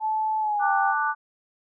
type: tone with pitch glide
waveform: sine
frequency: 869 to 792.3 Hz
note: A5 to G5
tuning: -22 to +18 cents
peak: -22 dBFS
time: 0-0.95 s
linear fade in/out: 50 ms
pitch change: -160 cents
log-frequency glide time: 0.4-0.72 s
type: chord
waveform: sine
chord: D major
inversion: second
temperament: equal with one note detuned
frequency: 880 / 1178.7 / 1480 Hz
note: A5 / D6 / F#6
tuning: 0 / +6 / 0 cents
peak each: -26 dBFS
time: 0.59-1.15 s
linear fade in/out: 50 ms
effects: none